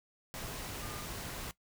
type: tone in noise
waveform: sine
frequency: 1209 Hz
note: D6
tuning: 50 cents sharp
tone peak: -49 dBFS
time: 0.82-1.05 s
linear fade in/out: 0 ms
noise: pink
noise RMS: -42 dBFS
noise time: 0.34-1.51 s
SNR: -10 dB
effects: noise-tail reverb RT60 0.1 s tail -18 dB re dry